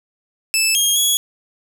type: tone with pitch steps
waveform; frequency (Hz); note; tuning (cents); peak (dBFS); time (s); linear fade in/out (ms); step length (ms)
15% pulse; 2630 / 3244 / 3348; E7 / G#7 / G#7; -5 / -41 / +13; -7; 0.54-1.17; 0; 210
effects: none